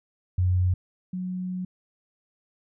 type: tone pair in turn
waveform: sine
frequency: 91 / 183.16 Hz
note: F#2 / F#3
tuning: -28 / -17 cents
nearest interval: octave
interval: 1211 cents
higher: second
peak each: -19 / -28 dBFS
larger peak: first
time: 0.38-0.74 / 1.13-1.65 s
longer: second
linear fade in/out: 5 ms
effects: none